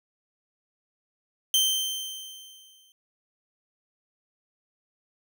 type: tone with exponential decay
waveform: sawtooth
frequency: 3118 Hz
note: G7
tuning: 10 cents flat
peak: -15 dBFS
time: 1.54-2.92 s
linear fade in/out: 1 ms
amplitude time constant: 300 ms
effects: none